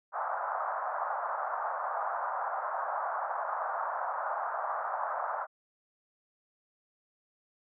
pink band-pass noise, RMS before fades -34 dBFS, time 0.12-5.47 s, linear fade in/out 50 ms, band 640 to 1400 Hz, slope 48 dB/octave, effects none

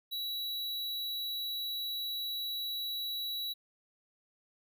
square tone, 3915 Hz, B7, 16 cents flat, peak -35 dBFS, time 0.11-3.54 s, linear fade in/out 20 ms, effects none

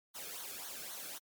white noise with flanger, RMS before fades -45 dBFS, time 0.14-1.19 s, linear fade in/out 20 ms, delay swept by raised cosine 0.39 to 1.06 ms, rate 3.8 Hz, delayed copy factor -0.7, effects MP3 96 kbps

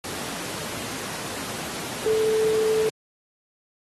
sine tone in noise, 437.5 Hz, A4, 10 cents flat, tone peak -19 dBFS, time 2.06-2.89 s, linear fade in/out 2 ms, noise pink, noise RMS -32 dBFS, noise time 0.04-2.9 s, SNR +10 dB, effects high-pass 150 Hz 12 dB/octave + AAC 32 kbps

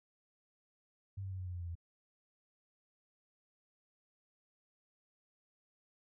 sine tone with pitch steps, 97.8 / 95.79 / 93.82 / 91.89 / 89.99 / 88.14 / 86.33 / 84.55 Hz, G2 / G2 / F#2 / F#2 / F#2 / F2 / F2 / E2, -4 / -39 / +25 / -11 / -48 / +16 / -19 / +44 cents, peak -39 dBFS, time 1.17-1.754 s, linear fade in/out 10 ms, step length 73 ms, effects none

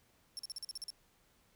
30% pulse tone bursts, 5430 Hz, F8, 50 cents flat, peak -36 dBFS, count 9, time 0.37-0.903 s, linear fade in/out 0 ms, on 21 ms, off 43 ms, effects pink hiss -70 dBFS RMS until 1.55 s

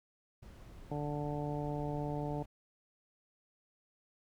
brown noise, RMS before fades -50 dBFS, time 0.42-2.46 s, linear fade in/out 10 ms
harmonic tone, 146.83 Hz, D3, in tune, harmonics 1 / 2 / 3 / 4 / 5 / 6, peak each -38 / -41 / -43 / -44 / -45 / -46 dBFS, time 0.91-2.43 s, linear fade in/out 5 ms
effects none

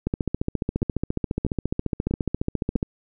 two click trains, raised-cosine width 3 ms, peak -12 / -10 dBFS, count 4 / 41, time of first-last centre 0.82-2.755 / 0.07-2.829 s, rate 1.55 / 14.5 Hz, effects none

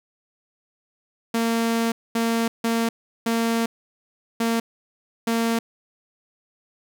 sawtooth tone bursts at uneven times, 229.4 Hz, A#3, 28 cents flat, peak -16 dBFS, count 6, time 1.34-1.92 / 2.15-2.48 / 2.64-2.89 / 3.26-3.66 / 4.4-4.6 / 5.27-5.59 s, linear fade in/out 5 ms, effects none

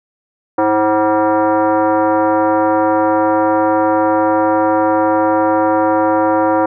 sine tone with frequency modulation, 103.83 Hz, G#2, in tune, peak -10 dBFS, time 0.58-6.66 s, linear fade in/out 5 ms, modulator 427 Hz, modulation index 2.3, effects none

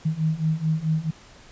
sine beating tone pair, 155.56 / 160.16 Hz, D#3 / E3, 0 / -50 cents, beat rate 4.6 Hz, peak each -25 / -23 dBFS, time 0.05-1.11 s, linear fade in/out 10 ms, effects pink hiss -49 dBFS RMS until 1.51 s + resampled to 16000 Hz

